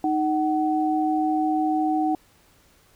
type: tone pair together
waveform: sine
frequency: 310.6 / 751 Hz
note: D#4 / F#5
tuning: -3 / +26 cents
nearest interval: octave + minor third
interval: 1529 cents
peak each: -22 / -23 dBFS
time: 0.04-2.15 s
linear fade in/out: 2 ms
effects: pink hiss -58 dBFS RMS until 2.95 s